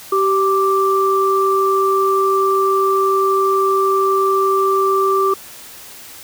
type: tone pair together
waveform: sine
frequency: 387.1 / 1174.7 Hz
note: G4 / D6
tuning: -22 / 0 cents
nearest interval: octave + perfect fifth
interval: 1922 cents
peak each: -15 dBFS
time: 0.12-5.34 s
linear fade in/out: 5 ms
effects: white hiss -37 dBFS RMS until 6.23 s